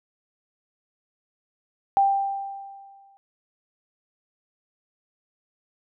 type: tone with exponential decay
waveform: sine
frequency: 789 Hz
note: G5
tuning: 11 cents sharp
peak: -14 dBFS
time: 1.97-3.17 s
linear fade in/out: 0 ms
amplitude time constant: 260 ms
effects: none